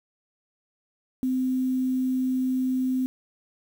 sine tone with quantisation, 257.3 Hz, C4, 29 cents flat, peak -22 dBFS, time 1.23-3.06 s, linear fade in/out 0 ms, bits 8, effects none

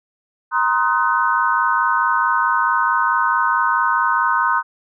sine chord, C half-diminished seventh, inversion third, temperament just, 941.9 / 1046.5 / 1255.8 / 1507 Hz, Bb5 / C6 / Eb6 / Gb6, +18 / 0 / +16 / +31 cents, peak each -20 dBFS, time 0.51-4.63 s, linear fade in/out 50 ms, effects none

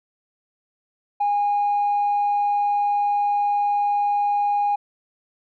triangle tone with tanh clipping, 819 Hz, G#5, 24 cents flat, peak -18 dBFS, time 1.2-4.76 s, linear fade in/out 10 ms, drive 5 dB, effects none

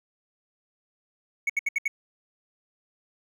triangle tone bursts, 2217 Hz, C#7, in tune, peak -20 dBFS, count 5, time 1.47-1.88 s, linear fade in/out 5 ms, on 26 ms, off 70 ms, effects none

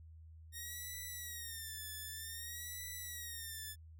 5% pulse tone with vibrato, 1851 Hz, A#6, 13 cents flat, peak -34 dBFS, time 0.52-3.76 s, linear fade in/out 50 ms, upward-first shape sine, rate 0.53 Hz, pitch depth 110 cents each way, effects added 80 Hz sine -53 dBFS peak until 3.99 s

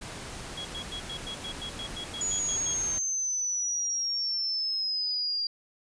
pink noise, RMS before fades -40 dBFS, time 0.01-2.99 s, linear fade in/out 10 ms
sine tone bursts, 3322 Hz, G#7, in tune, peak -35 dBFS, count 13, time 0.57-2.739 s, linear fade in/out 5 ms, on 81 ms, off 93 ms
sine exponential sweep, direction down, 6890 to 4760 Hz, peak -27 dBFS, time 2.21-5.47 s, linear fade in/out 2 ms
effects resampled to 22050 Hz

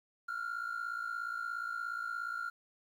triangle ring-modulated tone, 1398 Hz, F6, 1 cent sharp, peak -30 dBFS, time 0.28-2.5 s, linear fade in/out 10 ms, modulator 28.5 Hz, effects tanh soft clip ceiling -30 dBFS + 11-bit

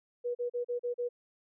sine tone bursts, 485 Hz, B4, 31 cents flat, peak -30 dBFS, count 6, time 0.24-1.09 s, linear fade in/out 20 ms, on 110 ms, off 38 ms, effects none

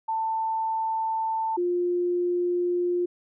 sine tone pair in turn, 890 / 353.2 Hz, A5 / F4, +20 / +20 cents, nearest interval octave + major third, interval 1600 cents, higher first, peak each -24 / -22 dBFS, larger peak second, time 0.08-1.57 / 1.57-3.06 s, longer neither, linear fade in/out 10 ms, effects none

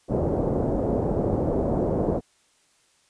white low-pass noise, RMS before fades -24 dBFS, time 0.08-2.21 s, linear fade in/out 50 ms, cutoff 570 Hz, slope 24 dB/octave, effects white hiss -63 dBFS RMS until 3.09 s + resampled to 22050 Hz

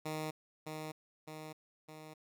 10% pulse tone with echo, 155.56 Hz, D#3, in tune, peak -29 dBFS, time 0.05-0.31 s, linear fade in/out 10 ms, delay 610 ms, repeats 3, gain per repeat -4 dB, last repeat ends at 2.14 s, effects none

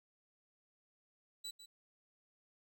35% pulse tone with echo, 3951 Hz, B7, in tune, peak -40 dBFS, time 1.44-1.51 s, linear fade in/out 10 ms, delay 150 ms, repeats 1, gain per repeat -11 dB, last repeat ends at 1.66 s, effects none

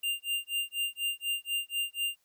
square tone with tremolo, 2794 Hz, F7, in tune, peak -28 dBFS, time 0.03-2.17 s, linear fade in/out 5 ms, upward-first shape sine, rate 4.1 Hz, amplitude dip 100%, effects white hiss -73 dBFS RMS until 2.24 s

